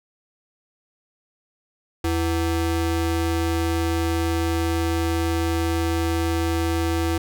square ring-modulated tone, 207 Hz, G#3, 5 cents flat, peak -18 dBFS, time 2.04-7.18 s, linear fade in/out 5 ms, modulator 125 Hz, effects none

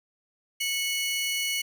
sawtooth tone pair together, 2200 / 2946 Hz, C#7 / F#7, -14 / -8 cents, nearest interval perfect fourth, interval 506 cents, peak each -26 dBFS, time 0.6-1.62 s, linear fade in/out 10 ms, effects none

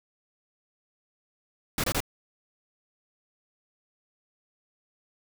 pink noise bursts, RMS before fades -27 dBFS, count 3, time 1.78-2.004 s, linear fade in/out 2 ms, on 58 ms, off 25 ms, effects none

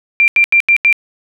sine tone bursts, 2370 Hz, D7, 15 cents sharp, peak -6 dBFS, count 5, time 0.2-0.927 s, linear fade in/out 0 ms, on 79 ms, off 83 ms, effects none

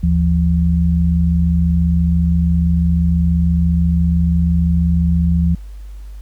sine tone pair together, 75.99 / 170.6 Hz, D#2 / F3, -40 / -40 cents, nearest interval octave + major second, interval 1400 cents, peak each -14 dBFS, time 0.03-5.55 s, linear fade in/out 5 ms, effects added 50 Hz sine -29 dBFS peak until 6.21 s + pink hiss -53 dBFS RMS until 6.21 s

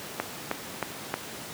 click train, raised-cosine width 0.5 ms, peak -11 dBFS, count 4, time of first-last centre 0.2-1.14 s, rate 3.19 Hz, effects pink hiss -39 dBFS RMS until 1.53 s + high-pass 150 Hz 12 dB/octave

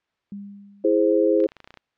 sine tone with exponential decay, 201.1 Hz, G3, 44 cents sharp, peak -30 dBFS, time 0.32-1.34 s, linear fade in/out 2 ms, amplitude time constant 220 ms
sine chord, E augmented, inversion none, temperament equal, 329.6 / 415.3 / 523.3 Hz, E4 / G#4 / B#4, 0 / 0 / 0 cents, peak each -20 dBFS, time 0.84-1.47 s, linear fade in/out 10 ms
clicks, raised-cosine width 0.2 ms, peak -24 dBFS, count 11, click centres 1.403 / 1.44 / 1.489 / 1.519 / 1.567 / 1.603 / 1.644 / 1.675 / 1.706 / 1.741 / 1.773 s
effects white hiss -75 dBFS RMS until 1.97 s + low-pass 3000 Hz 12 dB/octave

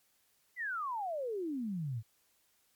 sine exponential sweep, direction down, 2055 to 104.3 Hz, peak -34 dBFS, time 0.56-2.03 s, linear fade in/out 50 ms, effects white hiss -72 dBFS RMS until 2.75 s + MP3 96 kbps

